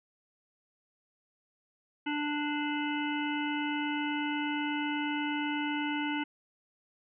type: harmonic tone with a mistuned harmonic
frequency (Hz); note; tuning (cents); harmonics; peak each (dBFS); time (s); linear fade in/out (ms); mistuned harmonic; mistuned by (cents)
295.3; D4; +10; 1 / 3 / 5 / 7 / 9 / 10; -32 / -37 / -39 / -40 / -42 / -42; 2.06-6.24; 10; 9; -27
effects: none